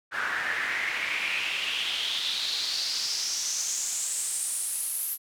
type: noise with band-pass filter sweep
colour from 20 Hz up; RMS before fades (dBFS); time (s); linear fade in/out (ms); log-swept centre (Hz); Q
pink; -30; 0.11-5.18; 50; 1500 to 12000; 4.7
effects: none